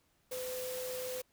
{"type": "tone in noise", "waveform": "sine", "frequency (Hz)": 507, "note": "B4", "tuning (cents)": 45, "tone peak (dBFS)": -38, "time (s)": [0.31, 1.22], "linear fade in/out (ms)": 10, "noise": "white", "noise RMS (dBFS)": -44, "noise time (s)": [0.31, 1.22], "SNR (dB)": 3, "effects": ["pink hiss -73 dBFS RMS until 1.32 s"]}